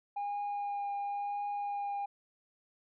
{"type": "tone with vibrato", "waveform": "sine", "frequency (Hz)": 812, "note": "G#5", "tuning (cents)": -39, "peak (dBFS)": -31, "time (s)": [0.16, 2.06], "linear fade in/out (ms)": 10, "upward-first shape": "triangle", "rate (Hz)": 0.96, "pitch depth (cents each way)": 13, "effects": ["tanh soft clip ceiling -32 dBFS"]}